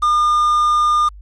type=tone with quantisation; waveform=triangle; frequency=1210 Hz; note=D#6; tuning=49 cents flat; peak=-10 dBFS; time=0.02-1.09 s; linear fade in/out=10 ms; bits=6; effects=added 50 Hz sine -35 dBFS peak until 1.21 s + resampled to 24000 Hz

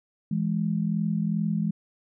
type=tone pair together; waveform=sine; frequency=166.3 / 208.8 Hz; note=E3 / G#3; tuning=+16 / +10 cents; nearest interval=major third; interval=394 cents; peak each=-26 dBFS; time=0.31-1.71 s; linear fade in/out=5 ms; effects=none

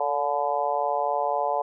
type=harmonic tone with a mistuned harmonic; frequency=143.9 Hz; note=D3; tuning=35 cents flat; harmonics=3 / 4 / 5 / 6 / 7; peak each=-33 / -28 / -27 / -28 / -31 dBFS; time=0-1.62 s; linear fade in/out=5 ms; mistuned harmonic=3; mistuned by=+48 cents; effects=none

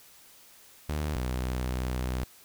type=tone pair in turn; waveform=sawtooth; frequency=75.3 / 62.95 Hz; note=D2 / B1; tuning=+44 / +34 cents; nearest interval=minor third; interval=310 cents; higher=first; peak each=-25 dBFS; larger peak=neither; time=0.89-1.16 / 1.16-2.24 s; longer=second; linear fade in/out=0 ms; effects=white hiss -55 dBFS RMS until 2.44 s

